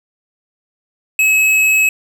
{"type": "tone with tanh clipping", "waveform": "sine", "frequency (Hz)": 2572, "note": "E7", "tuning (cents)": -43, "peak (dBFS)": -11, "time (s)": [1.19, 1.89], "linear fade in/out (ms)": 2, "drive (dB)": 14, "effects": []}